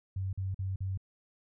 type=tone bursts; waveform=sine; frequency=95.4 Hz; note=G2; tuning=47 cents flat; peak=-31 dBFS; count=4; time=0.16-0.975 s; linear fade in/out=5 ms; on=170 ms; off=45 ms; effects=none